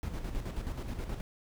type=noise with tremolo; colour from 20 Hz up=brown; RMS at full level=-35 dBFS; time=0.03-1.21 s; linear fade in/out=0 ms; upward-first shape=square; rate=9.4 Hz; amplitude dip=50%; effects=none